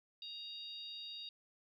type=harmonic tone; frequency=939 Hz; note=A#5; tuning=12 cents sharp; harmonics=3 / 4 / 5; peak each=-54 / -46 / -52 dBFS; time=0.22-1.29 s; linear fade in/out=2 ms; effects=13-bit